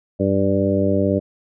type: harmonic tone with a mistuned harmonic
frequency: 98 Hz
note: G2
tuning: in tune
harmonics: 1 / 2 / 3 / 4 / 5 / 6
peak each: -23 / -21 / -22 / -24 / -24 / -22 dBFS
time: 0.19-1.2 s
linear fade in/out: 20 ms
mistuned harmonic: 1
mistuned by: -17 cents
effects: none